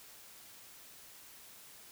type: silence
effects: white hiss -55 dBFS RMS until 1.91 s